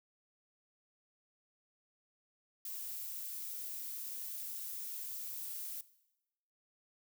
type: noise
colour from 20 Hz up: violet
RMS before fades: -43 dBFS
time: 2.65-5.81 s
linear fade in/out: 2 ms
effects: noise-tail reverb RT60 0.9 s tail -18 dB re dry